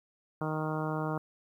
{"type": "harmonic tone", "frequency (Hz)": 155.56, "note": "D#3", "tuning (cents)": 0, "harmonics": [1, 2, 3, 4, 5, 6, 7, 8, 9], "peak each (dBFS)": [-34, -37, -39, -40, -41, -42, -42, -43, -44], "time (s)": [0.41, 1.18], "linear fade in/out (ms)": 2, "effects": ["11-bit"]}